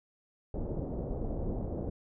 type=low-pass noise; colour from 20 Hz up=pink; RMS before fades=-35 dBFS; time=0.54-1.9 s; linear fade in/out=5 ms; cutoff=600 Hz; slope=24 dB/octave; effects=none